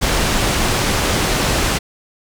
pink low-pass noise, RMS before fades -17 dBFS, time 0.01-1.79 s, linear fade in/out 20 ms, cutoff 8700 Hz, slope 12 dB/octave, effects none

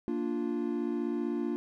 triangle chord, Bb major, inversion none, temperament equal, 233.1 / 293.7 / 349.2 Hz, Bb3 / D4 / F4, 0 / 0 / 0 cents, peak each -32 dBFS, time 0.08-1.56 s, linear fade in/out 0 ms, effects none

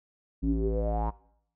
square tone with low-pass filter sweep, 55 Hz, A1, in tune, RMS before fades -28 dBFS, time 0.42-1.11 s, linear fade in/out 20 ms, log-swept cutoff 240 to 990 Hz, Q 9.2, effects noise-tail reverb RT60 0.7 s tail -21 dB re dry

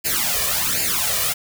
white noise with flanger, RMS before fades -21 dBFS, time 0.04-1.34 s, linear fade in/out 20 ms, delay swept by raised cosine 0.42 to 1.72 ms, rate 1.3 Hz, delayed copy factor +0.85, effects none

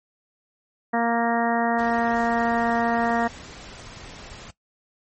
harmonic tone, 233.1 Hz, A#3, in tune, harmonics 1 / 2 / 3 / 4 / 5 / 6 / 7 / 8, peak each -24 / -28 / -24 / -28 / -32 / -34 / -35 / -31 dBFS, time 0.93-3.28 s, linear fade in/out 10 ms
pink noise, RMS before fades -41 dBFS, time 1.78-4.51 s, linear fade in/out 10 ms
effects noise-tail reverb RT60 0.1 s tail -17 dB re dry + MP3 32 kbps

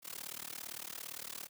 white noise with amplitude modulation, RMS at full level -41 dBFS, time 0.02-1.49 s, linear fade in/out 50 ms, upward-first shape sine, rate 37.6 Hz, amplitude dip 100%, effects high-pass 100 Hz 12 dB/octave

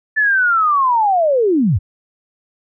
sine linear sweep, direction down, 1760 to 72 Hz, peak -11 dBFS, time 0.16-1.79 s, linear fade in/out 20 ms, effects none

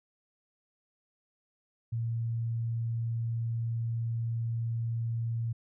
sine tone, 115.4 Hz, A#2, 17 cents flat, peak -29 dBFS, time 1.92-5.53 s, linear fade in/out 10 ms, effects none

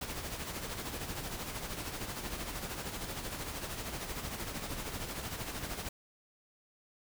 pink noise with tremolo, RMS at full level -38 dBFS, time 0.01-5.89 s, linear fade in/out 5 ms, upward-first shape sine, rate 13 Hz, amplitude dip 50%, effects none

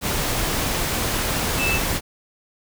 sine tone in noise, 2636 Hz, E7, 1 cent flat, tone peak -21 dBFS, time 1.57-1.8 s, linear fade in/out 50 ms, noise pink, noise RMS -23 dBFS, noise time 0.01-2.01 s, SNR -1 dB, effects none

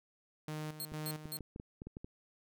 sawtooth tone with tremolo, 153.7 Hz, D#3, 21 cents flat, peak -35 dBFS, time 0.48-1.39 s, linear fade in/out 2 ms, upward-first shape square, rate 2.2 Hz, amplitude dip 65%
10% pulse tone bursts, 4249 Hz, C8, 26 cents sharp, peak -32 dBFS, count 3, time 0.8-1.37 s, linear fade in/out 0 ms, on 50 ms, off 210 ms
clicks, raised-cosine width 3 ms, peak -32 dBFS, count 9, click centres 0.92 / 1.256 / 1.407 / 1.561 / 1.599 / 1.819 / 1.87 / 1.969 / 2.045 s
effects none

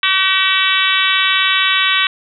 harmonic tone, 380.8 Hz, F#4, 50 cents sharp, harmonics 3 / 4 / 5 / 6 / 7 / 8 / 9 / 10, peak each -20 / -20 / -20 / -20 / -20 / -20 / -20 / -20 dBFS, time 0.03-2.07 s, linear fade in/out 2 ms, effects none

